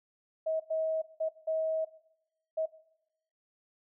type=tone bursts at uneven times; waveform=sine; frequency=638 Hz; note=D#5; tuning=43 cents sharp; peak=-28 dBFS; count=5; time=0.46-0.6 / 0.7-1.02 / 1.2-1.29 / 1.47-1.85 / 2.57-2.66 s; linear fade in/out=10 ms; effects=noise-tail reverb RT60 0.8 s tail -17 dB re dry